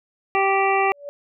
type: harmonic tone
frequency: 390 Hz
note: G4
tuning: 9 cents flat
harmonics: 1 / 2 / 3 / 5 / 6 / 7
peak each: -22 / -20 / -24 / -27 / -26 / -29 dBFS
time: 0.35-0.92 s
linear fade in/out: 0 ms
type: tone with exponential growth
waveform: sine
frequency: 573 Hz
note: D5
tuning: 43 cents flat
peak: -27 dBFS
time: 0.86-1.09 s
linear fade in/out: 0 ms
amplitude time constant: 50 ms
effects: none